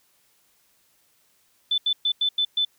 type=tone bursts at uneven times; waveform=sine; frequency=3514 Hz; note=A7; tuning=3 cents flat; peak=-19 dBFS; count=6; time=1.71-1.78 / 1.86-1.93 / 2.05-2.12 / 2.21-2.29 / 2.38-2.45 / 2.57-2.65 s; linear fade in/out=5 ms; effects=white hiss -64 dBFS RMS until 2.78 s